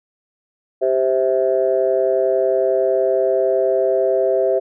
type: chord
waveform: sine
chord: C major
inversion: second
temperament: just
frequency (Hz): 392.4 / 523.3 / 654.1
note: G4 / C5 / E5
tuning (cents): +2 / 0 / -14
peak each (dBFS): -18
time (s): 0.81-4.6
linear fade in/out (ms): 20
effects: tanh soft clip ceiling -5 dBFS